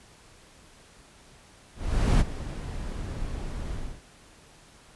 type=noise with ADSR envelope; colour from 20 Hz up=brown; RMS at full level=-18 dBFS; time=1.75-4.03 s; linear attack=450 ms; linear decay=29 ms; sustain=-15 dB; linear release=270 ms; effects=pink hiss -54 dBFS RMS until 4.95 s + resampled to 24000 Hz